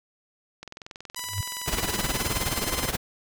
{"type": "click train", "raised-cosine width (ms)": 0.2, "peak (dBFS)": -22, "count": 23, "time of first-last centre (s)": [0.63, 1.663], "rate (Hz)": 21.3}
{"type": "tone with pitch glide", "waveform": "5% pulse", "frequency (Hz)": [987.8, 1031.5], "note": ["B5", "C6"], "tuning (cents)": [0, -25], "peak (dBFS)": -20, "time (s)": [1.16, 2.9], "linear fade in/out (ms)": 5, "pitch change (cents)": 75, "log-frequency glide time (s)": [1.92, 2.43]}
{"type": "tone with exponential growth", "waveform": "sine", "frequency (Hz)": 98, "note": "G2", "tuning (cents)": 0, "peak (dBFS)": -22, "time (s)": [1.23, 1.41], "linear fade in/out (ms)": 5, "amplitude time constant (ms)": 37}
{"type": "noise with tremolo", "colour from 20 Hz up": "pink", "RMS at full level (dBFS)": -25, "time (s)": [1.67, 2.97], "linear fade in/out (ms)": 10, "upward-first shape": "sine", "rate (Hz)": 19, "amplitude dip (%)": 80}
{"effects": []}